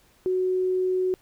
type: tone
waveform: sine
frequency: 370 Hz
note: F#4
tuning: in tune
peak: -21 dBFS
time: 0.26-1.14 s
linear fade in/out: 0 ms
effects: pink hiss -60 dBFS RMS until 1.21 s

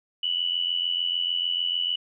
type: tone with amplitude modulation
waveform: sine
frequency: 2960 Hz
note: F#7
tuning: in tune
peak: -20 dBFS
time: 0.23-1.96 s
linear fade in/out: 5 ms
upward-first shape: sine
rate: 86.7 Hz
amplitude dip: 75%
effects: none

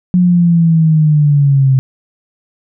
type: linear sweep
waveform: sine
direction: down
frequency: 181.5 to 130.81 Hz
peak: -6 dBFS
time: 0.14-1.79 s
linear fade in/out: 0 ms
effects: none

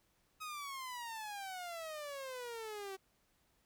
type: exponential sweep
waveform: sawtooth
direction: down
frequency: 1274 to 378.8 Hz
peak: -39 dBFS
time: 0.4-2.97 s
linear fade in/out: 20 ms
effects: pink hiss -75 dBFS RMS until 3.65 s

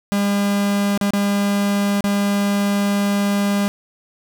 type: tone with dropouts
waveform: 45% pulse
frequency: 201.7 Hz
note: G3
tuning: 50 cents sharp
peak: -16 dBFS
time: 0.12-3.68 s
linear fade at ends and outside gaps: 0 ms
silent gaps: 0.976-1.012 / 1.106-1.135 / 2.007-2.041 s
effects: none

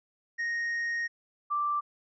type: tone pair in turn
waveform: triangle / sine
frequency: 1864.7 / 1174.7 Hz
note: A#6 / D6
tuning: 0 / 0 cents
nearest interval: minor sixth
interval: 800 cents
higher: first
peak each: -27 / -26 dBFS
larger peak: second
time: 0.38-1.08 / 1.5-1.81 s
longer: first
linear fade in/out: 20 ms
effects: resampled to 16000 Hz

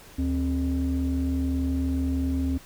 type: tone pair together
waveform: sine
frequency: 74.36 / 265 Hz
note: D2 / C4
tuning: +22 / +22 cents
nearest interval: octave + minor seventh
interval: 2200 cents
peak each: -24 dBFS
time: 0.18-2.58 s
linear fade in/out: 10 ms
effects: tanh soft clip ceiling -19 dBFS + pink hiss -49 dBFS RMS until 2.65 s

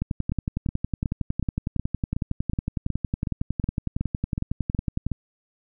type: two click trains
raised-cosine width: 5 ms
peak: -13 / -12 dBFS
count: 14 / 56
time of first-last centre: 0.32-5.117 / 0.02-5.066 s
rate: 2.71 / 10.9 Hz
effects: none

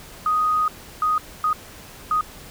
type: tone bursts at uneven times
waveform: sine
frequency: 1246 Hz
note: D#6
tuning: 2 cents sharp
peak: -17 dBFS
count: 4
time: 0.26-0.68 / 1.02-1.18 / 1.44-1.53 / 2.11-2.21 s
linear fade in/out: 2 ms
effects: pink hiss -42 dBFS RMS until 2.5 s

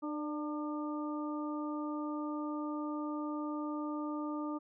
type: harmonic tone with a mistuned harmonic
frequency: 300 Hz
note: D4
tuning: 37 cents sharp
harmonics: 1 / 2 / 3 / 4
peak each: -36 / -45 / -46 / -44 dBFS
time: 0.02-4.59 s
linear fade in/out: 20 ms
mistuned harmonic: 2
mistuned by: -26 cents
effects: none

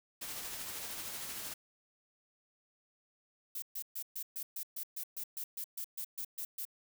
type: noise with tremolo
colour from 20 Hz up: white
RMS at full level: -41 dBFS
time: 0.21-1.54 s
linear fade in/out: 10 ms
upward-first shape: triangle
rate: 13 Hz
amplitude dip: 35%
type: noise bursts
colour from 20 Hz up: violet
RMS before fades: -40 dBFS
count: 16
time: 3.55-6.652 s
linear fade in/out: 5 ms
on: 72 ms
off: 130 ms
effects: none

